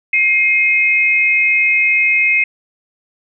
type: tone pair together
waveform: sine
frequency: 2131 / 2528 Hz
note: C7 / D#7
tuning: +31 / +27 cents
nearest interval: minor third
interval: 296 cents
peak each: -13 dBFS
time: 0.13-2.44 s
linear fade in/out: 5 ms
effects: none